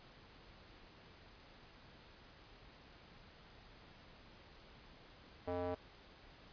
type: tone with band-pass filter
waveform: square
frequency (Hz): 88.8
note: F2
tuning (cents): +29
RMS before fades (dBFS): -40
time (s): 5.47-5.75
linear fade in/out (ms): 10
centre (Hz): 600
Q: 2
effects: pink hiss -60 dBFS RMS until 6.52 s + resampled to 11025 Hz